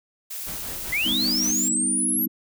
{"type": "noise", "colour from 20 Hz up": "blue", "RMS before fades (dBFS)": -33, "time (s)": [0.3, 1.69], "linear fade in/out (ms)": 10}
{"type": "noise with tremolo", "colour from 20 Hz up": "pink", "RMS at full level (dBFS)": -37, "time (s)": [0.46, 1.53], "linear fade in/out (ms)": 20, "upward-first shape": "sine", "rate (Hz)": 5.2, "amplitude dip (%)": 55}
{"type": "linear sweep", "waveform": "sine", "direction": "up", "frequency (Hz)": [1954, 11840], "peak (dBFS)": -21, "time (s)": [0.92, 2.26], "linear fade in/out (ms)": 10}
{"type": "chord", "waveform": "sine", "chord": "G augmented", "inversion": "none", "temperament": "equal with one note detuned", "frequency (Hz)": [196, 246.9, 314.9], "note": ["G3", "B3", "D#4"], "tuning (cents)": [0, 0, 21], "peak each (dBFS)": [-32, -29, -31], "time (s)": [1.05, 2.28], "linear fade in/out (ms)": 10}
{"effects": []}